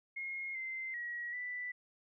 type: tone with pitch steps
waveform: sine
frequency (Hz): 2150 / 2077 / 1911 / 1979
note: C7 / C7 / A#6 / B6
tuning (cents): +47 / -13 / +43 / +3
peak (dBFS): -38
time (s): 0.16-1.72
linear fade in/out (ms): 10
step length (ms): 390
effects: none